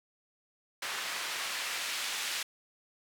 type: noise with band-pass filter sweep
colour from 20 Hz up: white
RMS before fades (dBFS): -36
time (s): 0.82-2.43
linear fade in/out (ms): 5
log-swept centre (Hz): 1600 to 2700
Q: 0.71
effects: none